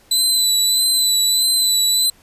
25% pulse tone with vibrato, 3999 Hz, B7, 21 cents sharp, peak -9 dBFS, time 0.11-2.1 s, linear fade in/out 5 ms, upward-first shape sine, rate 1.6 Hz, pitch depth 28 cents each way, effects pink hiss -52 dBFS RMS until 2.22 s + resampled to 32000 Hz

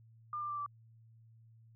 sine tone with pitch steps, 1201 / 1188.6 / 1176.3 / 1164.1 Hz, D6 / D6 / D6 / D6, +38 / +20 / +2 / -16 cents, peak -36 dBFS, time 0.33-0.662 s, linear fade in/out 2 ms, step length 83 ms, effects added 113 Hz sine -58 dBFS peak until 1.75 s

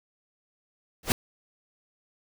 pink noise with exponential growth, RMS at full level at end -17 dBFS, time 1.03-1.12 s, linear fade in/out 1 ms, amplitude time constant 19 ms, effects none

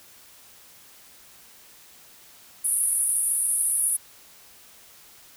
white band-pass noise, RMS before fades -24 dBFS, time 2.64-3.97 s, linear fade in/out 10 ms, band 9400 to 11000 Hz, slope 96 dB/octave, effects white hiss -51 dBFS RMS until 5.36 s

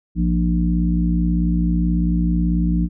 harmonic tone with a mistuned harmonic, 58.27 Hz, A#1, in tune, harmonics 1 / 3 / 4 / 5, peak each -19 / -18 / -29 / -25 dBFS, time 0.15-2.89 s, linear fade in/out 50 ms, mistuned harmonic 5, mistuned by +37 cents, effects none

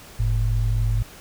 sine tone pair together, 46.12 / 110 Hz, F#1 / A2, -5 / 0 cents, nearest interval octave + minor third, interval 1505 cents, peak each -21 dBFS, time 0.19-1.03 s, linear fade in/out 10 ms, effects pink hiss -44 dBFS RMS until 1.2 s

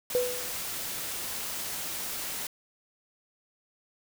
white noise, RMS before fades -35 dBFS, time 0.1-2.47 s, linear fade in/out 2 ms
sine tone with exponential decay, 495.7 Hz, B4, 6 cents sharp, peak -20 dBFS, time 0.15-0.61 s, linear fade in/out 0 ms, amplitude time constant 100 ms
effects none

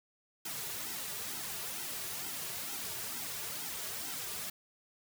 white noise with flanger, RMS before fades -40 dBFS, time 0.45-4.5 s, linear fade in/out 5 ms, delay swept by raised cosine 1.7 to 3.9 ms, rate 2.2 Hz, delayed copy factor -1, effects none

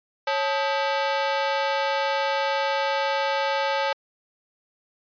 sawtooth ring-modulated tone, 712 Hz, F5, 33 cents sharp, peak -15 dBFS, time 0.27-3.93 s, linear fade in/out 5 ms, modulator 161 Hz, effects resampled to 11025 Hz

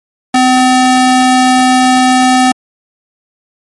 square ring-modulated tone, 510 Hz, C5, 44 cents flat, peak -3 dBFS, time 0.34-2.52 s, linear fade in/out 5 ms, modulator 253 Hz, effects MP3 48 kbps

